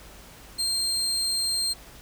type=tone; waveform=30% pulse; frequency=4186 Hz; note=C8; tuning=in tune; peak=-21 dBFS; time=0.58-1.74 s; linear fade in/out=20 ms; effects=added 50 Hz sine -52 dBFS peak until 2.01 s + pink hiss -48 dBFS RMS until 2.01 s